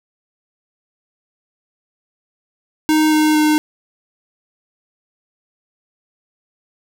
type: tone with pitch steps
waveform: square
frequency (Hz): 310.1 / 307.6 / 305.1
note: D#4 / D#4 / D#4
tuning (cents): -6 / -20 / -34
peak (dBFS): -12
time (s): 2.89-3.58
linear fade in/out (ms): 0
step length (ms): 230
effects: none